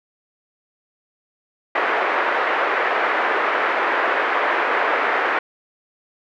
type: band-pass noise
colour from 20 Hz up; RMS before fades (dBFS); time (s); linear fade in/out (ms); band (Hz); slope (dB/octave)
white; -20; 1.75-5.39; 5; 380 to 1900; 24
effects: none